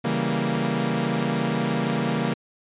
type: chord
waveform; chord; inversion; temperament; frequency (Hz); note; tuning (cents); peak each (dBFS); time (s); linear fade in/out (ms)
sawtooth; C# diminished seventh; none; equal; 138.59 / 164.81 / 196 / 233.1; C#3 / E3 / G3 / Bb3; 0 / 0 / 0 / 0; -25 / -24 / -25 / -22; 0.04-2.34; 10
effects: resampled to 8000 Hz